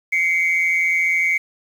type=tone pair together; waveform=sine; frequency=2087 / 2257 Hz; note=C7 / C#7; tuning=-5 / +31 cents; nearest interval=minor second; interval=136 cents; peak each=-17 dBFS; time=0.12-1.38 s; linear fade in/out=10 ms; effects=tanh soft clip ceiling -11 dBFS + 7-bit